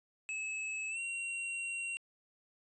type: tone with pitch glide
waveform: square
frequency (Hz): 2592 to 2746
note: E7 to F7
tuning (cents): -30 to -30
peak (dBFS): -37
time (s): 0.29-1.97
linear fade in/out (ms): 0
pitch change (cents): +100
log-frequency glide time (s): 0.89-0.99
effects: resampled to 22050 Hz